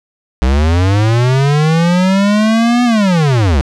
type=linear two-way sweep; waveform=square; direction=up then down; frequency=60.8 to 246.9 to 60.8 Hz; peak=-9 dBFS; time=0.42-3.61 s; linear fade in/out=0 ms; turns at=2.84 s; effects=low-pass 6000 Hz 12 dB/octave